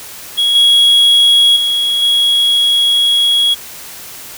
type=tone with level steps; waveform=triangle; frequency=3322 Hz; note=G#7; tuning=in tune; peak=-8 / -4 / -10 / -7 dBFS; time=0.37-3.55 s; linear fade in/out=20 ms; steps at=0.55 / 1.56 / 2.02 s; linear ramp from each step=5 ms; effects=white hiss -31 dBFS RMS until 4.37 s